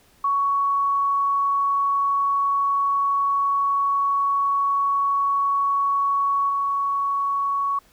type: tone with level steps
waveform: sine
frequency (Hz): 1117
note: C#6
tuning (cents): +13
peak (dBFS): -18 / -20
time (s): 0.24-7.79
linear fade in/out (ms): 5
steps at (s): 6.49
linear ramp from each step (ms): 5
effects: pink hiss -57 dBFS RMS until 7.92 s